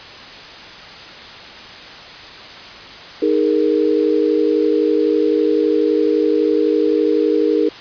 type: chord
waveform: sine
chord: D# suspended fourth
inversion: none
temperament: just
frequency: 311.1 / 414.8 / 466.7 Hz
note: D#4 / G#4 / A#4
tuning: 0 / -2 / +2 cents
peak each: -17 dBFS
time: 3.22-7.69 s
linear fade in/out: 5 ms
effects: white hiss -35 dBFS RMS until 7.8 s + resampled to 11025 Hz